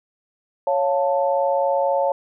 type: chord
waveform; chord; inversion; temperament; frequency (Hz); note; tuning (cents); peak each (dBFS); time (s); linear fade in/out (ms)
sine; Db augmented; none; equal with one note detuned; 554.4 / 698.5 / 883.6; Db5 / F5 / A5; 0 / 0 / +7; -19 / -24 / -23; 0.67-2.12; 2
effects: none